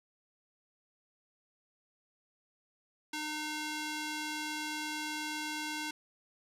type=tone with band-pass filter; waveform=square; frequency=304.7 Hz; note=D#4; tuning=36 cents flat; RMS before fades=-38 dBFS; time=3.13-5.91 s; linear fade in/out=5 ms; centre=3800 Hz; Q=0.51; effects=none